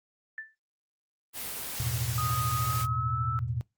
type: tone with exponential decay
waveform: sine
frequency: 1765 Hz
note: A6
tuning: 5 cents sharp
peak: -32 dBFS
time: 0.38-0.55 s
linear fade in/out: 1 ms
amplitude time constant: 36 ms
type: noise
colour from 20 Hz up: white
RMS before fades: -36 dBFS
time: 1.33-2.87 s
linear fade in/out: 50 ms
type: chord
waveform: sine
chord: E suspended fourth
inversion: none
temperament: equal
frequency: 82.41 / 110 / 123.47 Hz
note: E2 / A2 / B2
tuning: 0 / 0 / 0 cents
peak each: -37 / -34 / -31 dBFS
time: 1.8-3.61 s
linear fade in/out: 0 ms
type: tone with pitch glide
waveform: sine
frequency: 1244.5 to 1317 Hz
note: D#6 to E6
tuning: 0 to -2 cents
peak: -30 dBFS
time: 2.18-3.39 s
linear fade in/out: 0 ms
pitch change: +98 cents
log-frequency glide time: 2.56-3.24 s
effects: noise-tail reverb RT60 0.2 s tail -22 dB re dry + Opus 32 kbps